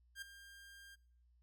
sawtooth tone with ADSR envelope, 1600 Hz, G6, 35 cents sharp, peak -39 dBFS, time 0.15-0.96 s, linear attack 69 ms, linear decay 7 ms, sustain -13 dB, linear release 21 ms, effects noise-tail reverb RT60 0.6 s tail -22 dB re dry + added 60 Hz sine -67 dBFS peak until 1.42 s

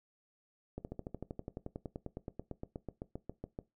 slowing click train, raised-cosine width 2 ms, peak -27 dBFS, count 28, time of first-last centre 0.78-3.589 s, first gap 69 ms, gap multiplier 1.03, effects noise-tail reverb RT60 0.2 s tail -18 dB re dry

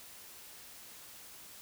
silence, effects white hiss -52 dBFS RMS until 1.61 s

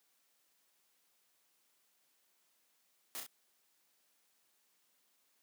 white noise with echo, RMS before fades -43 dBFS, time 3.15-3.2 s, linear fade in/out 0 ms, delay 32 ms, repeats 2, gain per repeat -4 dB, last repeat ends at 3.264 s, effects white hiss -75 dBFS RMS until 5.42 s + high-pass 200 Hz 12 dB/octave

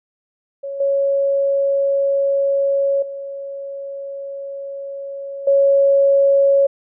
sine tone with level steps, 554.4 Hz, C#5, in tune, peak -24 / -14 / -26 / -10 dBFS, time 0.63-6.67 s, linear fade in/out 10 ms, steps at 0.8 / 3.02 / 5.47 s, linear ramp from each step 5 ms, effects none

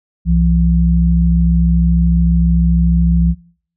sine tone pair together, 63.68 / 170 Hz, C2 / F3, -46 / -46 cents, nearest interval octave + perfect fourth, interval 1700 cents, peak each -12 dBFS, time 0.25-3.35 s, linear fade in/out 50 ms, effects noise-tail reverb RT60 0.5 s tail -20 dB re dry

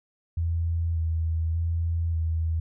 sine tone with vibrato, 82.41 Hz, E2, in tune, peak -23 dBFS, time 0.37-2.6 s, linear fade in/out 5 ms, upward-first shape square, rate 0.85 Hz, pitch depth 23 cents each way, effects none

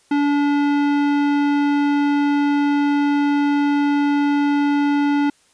sine tone with tanh clipping, 287.7 Hz, D4, 36 cents flat, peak -17 dBFS, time 0.11-5.3 s, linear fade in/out 5 ms, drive 18 dB, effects white hiss -57 dBFS RMS until 5.53 s + resampled to 22050 Hz

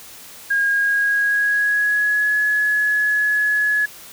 sine tone with pitch glide, 1628 to 1695.2 Hz, G#6 to G#6, -35 to +35 cents, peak -15 dBFS, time 0.5-3.86 s, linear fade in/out 10 ms, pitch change +70 cents, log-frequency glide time 0.71-2.36 s, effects white hiss -40 dBFS RMS until 4.12 s

